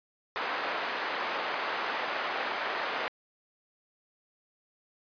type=band-pass noise; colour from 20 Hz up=white; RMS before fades=-33 dBFS; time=0.36-3.08 s; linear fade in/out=0 ms; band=480 to 1700 Hz; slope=12 dB/octave; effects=resampled to 11025 Hz

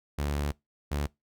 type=tone pair in turn; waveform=sawtooth; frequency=72.4 / 72.4 Hz; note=D2 / D2; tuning=-24 / -24 cents; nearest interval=unison; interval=0 cents; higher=neither; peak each=-24 dBFS; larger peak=neither; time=0.18-0.52 / 0.91-1.07 s; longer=first; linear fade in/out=10 ms; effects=noise-tail reverb RT60 0.2 s tail -24 dB re dry

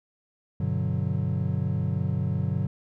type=chord; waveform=triangle; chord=G major seventh; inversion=none; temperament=equal; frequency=98 / 123.47 / 146.83 / 185 Hz; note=G2 / B2 / D3 / F#3; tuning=0 / 0 / 0 / 0 cents; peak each=-27 / -28 / -27 / -29 dBFS; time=0.6-2.67 s; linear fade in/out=5 ms; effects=none

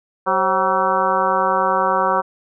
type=harmonic tone with a mistuned harmonic; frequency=190 Hz; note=F#3; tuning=46 cents sharp; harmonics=1 / 2 / 3 / 4 / 5 / 6 / 7 / 8; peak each=-31 / -26 / -22 / -23 / -20 / -21 / -23 / -29 dBFS; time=0.26-2.22 s; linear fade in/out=20 ms; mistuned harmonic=3; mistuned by=-83 cents; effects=none

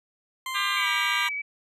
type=tone with pitch glide; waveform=20% pulse; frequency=1045 to 969.4 Hz; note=C6 to B5; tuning=-2 to -32 cents; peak=-25 dBFS; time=0.46-1.29 s; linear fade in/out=2 ms; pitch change=-130 cents; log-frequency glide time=0.77-0.88 s
type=harmonic tone; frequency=399.2 Hz; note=G4; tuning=32 cents sharp; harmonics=3 / 4 / 5 / 6 / 7 / 8 / 9 / 10; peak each=-30 / -31 / -33 / -35 / -34 / -34 / -36 / -35 dBFS; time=0.54-1.29 s; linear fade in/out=20 ms
type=tone with vibrato; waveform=sine; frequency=2285 Hz; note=D7; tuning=48 cents flat; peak=-28 dBFS; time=0.76-1.42 s; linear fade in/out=10 ms; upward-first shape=square; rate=9.7 Hz; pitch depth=9 cents each way
effects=resampled to 32000 Hz

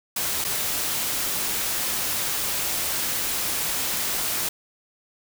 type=noise with dropouts; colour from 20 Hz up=white; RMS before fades=-26 dBFS; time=0.16-4.49 s; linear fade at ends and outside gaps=5 ms; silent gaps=0.443-0.447 s; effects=none

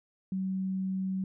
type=tone; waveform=sine; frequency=189.5 Hz; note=F#3; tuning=42 cents sharp; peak=-29 dBFS; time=0.32-1.24 s; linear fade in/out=2 ms; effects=none

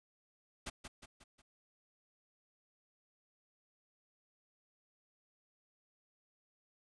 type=noise with echo; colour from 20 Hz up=pink; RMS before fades=-42 dBFS; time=0.66-0.7 s; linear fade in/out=10 ms; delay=180 ms; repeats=4; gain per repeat=-6 dB; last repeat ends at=1.42 s; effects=resampled to 22050 Hz

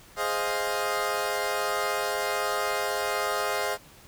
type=chord; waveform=20% pulse; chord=F minor seventh; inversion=first; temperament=equal; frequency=415.3 / 523.3 / 622.3 / 698.5 Hz; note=Ab4 / C5 / Eb5 / F5; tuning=0 / 0 / 0 / 0 cents; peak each=-27 dBFS; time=0.16-3.78 s; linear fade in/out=50 ms; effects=pink hiss -52 dBFS RMS until 4.07 s

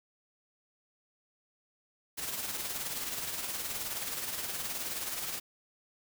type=noise with tremolo; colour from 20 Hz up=white; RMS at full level=-35 dBFS; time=2.17-5.4 s; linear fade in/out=20 ms; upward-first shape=sine; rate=19 Hz; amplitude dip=45%; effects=none

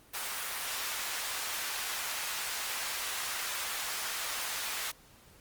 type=high-pass noise; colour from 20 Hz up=pink; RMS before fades=-36 dBFS; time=0.13-4.92 s; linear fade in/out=20 ms; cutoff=1100 Hz; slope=12 dB/octave; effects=pink hiss -59 dBFS RMS until 5.4 s + Opus 32 kbps

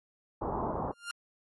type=low-pass noise; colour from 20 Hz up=white; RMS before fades=-34 dBFS; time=0.41-0.92 s; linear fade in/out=10 ms; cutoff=1100 Hz; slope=48 dB/octave
type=tone with exponential growth; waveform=sawtooth; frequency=1400 Hz; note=F6; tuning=4 cents sharp; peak=-29 dBFS; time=0.92-1.11 s; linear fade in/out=1 ms; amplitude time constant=40 ms
effects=AAC 32 kbps

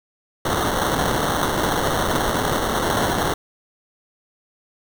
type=noise with sample-and-hold; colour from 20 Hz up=white; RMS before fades=-21 dBFS; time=0.45-3.34 s; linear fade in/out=5 ms; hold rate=2450 Hz; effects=none

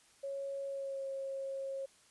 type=tone with pitch glide; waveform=sine; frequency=552 to 541.9 Hz; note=C#5 to C#5; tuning=-7 to -39 cents; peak=-37 dBFS; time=0.23-1.86 s; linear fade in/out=10 ms; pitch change=-32 cents; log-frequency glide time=0.67-1.05 s; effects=white hiss -65 dBFS RMS until 2.1 s + resampled to 24000 Hz

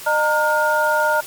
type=tone cluster; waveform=sine; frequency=610 / 919 / 1425 Hz; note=D#5 / A#5 / F6; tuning=-34 / -25 / +34 cents; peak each=-19 dBFS; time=0.06-1.21 s; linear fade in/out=10 ms; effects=white hiss -35 dBFS RMS until 1.26 s + MP3 96 kbps

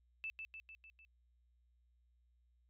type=tone with echo; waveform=sine; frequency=2637 Hz; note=E7; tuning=in tune; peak=-40 dBFS; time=0.24-0.3 s; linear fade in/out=0 ms; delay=150 ms; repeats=5; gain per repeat=-4 dB; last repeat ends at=1.05 s; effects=added 60 Hz sine -70 dBFS peak until 2.69 s

